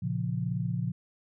sine chord, Bb minor, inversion none, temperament equal, 116.54 / 138.59 / 174.61 Hz, Bb2 / Db3 / F3, 0 / 0 / 0 cents, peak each -32 / -33 / -32 dBFS, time 0.02-0.92 s, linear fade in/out 10 ms, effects none

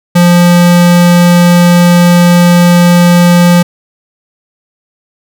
square tone, 174.9 Hz, F3, 3 cents sharp, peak -3 dBFS, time 0.15-3.63 s, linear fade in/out 10 ms, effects none

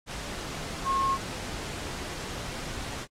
sine tone in noise, 1081 Hz, C#6, 44 cents flat, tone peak -23 dBFS, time 0.84-1.18 s, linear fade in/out 50 ms, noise pink, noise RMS -37 dBFS, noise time 0.06-3.07 s, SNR +11 dB, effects low-pass 8000 Hz 12 dB/octave + AAC 48 kbps

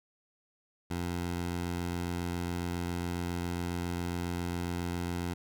15% pulse tone, 87.31 Hz, F2, in tune, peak -26 dBFS, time 0.9-5.34 s, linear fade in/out 10 ms, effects none

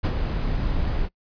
brown noise with ADSR envelope, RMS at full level -17 dBFS, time 0.03-1.09 s, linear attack 20 ms, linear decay 58 ms, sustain -7 dB, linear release 48 ms, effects noise-tail reverb RT60 0.1 s tail -22 dB re dry + resampled to 11025 Hz

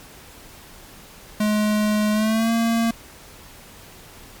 square tone with pitch glide, 211.5 to 229.3 Hz, G#3 to A#3, +32 to -28 cents, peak -18 dBFS, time 1.4-2.91 s, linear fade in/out 5 ms, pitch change +140 cents, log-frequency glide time 2.12-2.51 s, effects pink hiss -44 dBFS RMS until 4.4 s + MP3 96 kbps

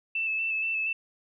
sine tone with vibrato, 2637 Hz, E7, in tune, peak -26 dBFS, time 0.15-0.93 s, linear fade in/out 5 ms, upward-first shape square, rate 4.2 Hz, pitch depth 19 cents each way, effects none

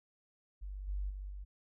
sine tone with level steps, 48.66 Hz, G1, 12 cents flat, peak -40 / -34 / -40 / -42 dBFS, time 0.61-1.45 s, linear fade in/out 20 ms, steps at 0.87 / 1.09 / 1.29 s, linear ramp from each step 20 ms, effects none

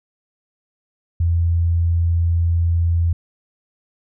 sine tone, 84.6 Hz, E2, 45 cents sharp, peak -14 dBFS, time 1.2-3.13 s, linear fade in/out 5 ms, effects none

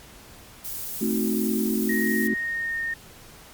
violet noise, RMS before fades -32 dBFS, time 0.64-2.28 s, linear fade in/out 10 ms
sine chord, A diminished seventh, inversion none, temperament equal, 220 / 261.6 / 311.1 / 370 Hz, A3 / C4 / Eb4 / Gb4, 0 / 0 / 0 / 0 cents, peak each -24 / -29 / -30 / -29 dBFS, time 1.01-2.34 s, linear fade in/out 5 ms
sine tone with pitch glide, 1878 to 1835.1 Hz, A#6 to A#6, +12 to -28 cents, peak -25 dBFS, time 1.89-2.94 s, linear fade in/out 5 ms, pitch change -40 cents, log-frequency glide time 2.09-2.77 s
effects pink hiss -47 dBFS RMS until 3.53 s + MP3 96 kbps

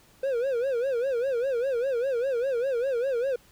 triangle tone with vibrato, 506 Hz, B4, 42 cents sharp, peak -22 dBFS, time 0.23-3.36 s, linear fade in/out 5 ms, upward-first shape sine, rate 5 Hz, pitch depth 160 cents each way, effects pink hiss -58 dBFS RMS until 3.51 s

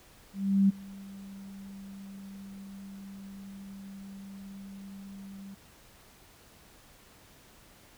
sine tone with ADSR envelope, 196 Hz, G3, in tune, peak -18 dBFS, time 0.33-5.55 s, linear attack 360 ms, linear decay 17 ms, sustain -24 dB, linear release 11 ms, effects pink hiss -57 dBFS RMS until 7.97 s

